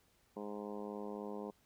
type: harmonic tone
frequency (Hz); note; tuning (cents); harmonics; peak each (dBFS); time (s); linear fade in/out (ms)
103.6; G#2; -4; 2 / 3 / 4 / 5 / 6 / 7 / 8 / 9 / 10; -46 / -50 / -46 / -49 / -55 / -55 / -56 / -54 / -57; 0.36-1.51; 10
effects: pink hiss -72 dBFS RMS until 1.65 s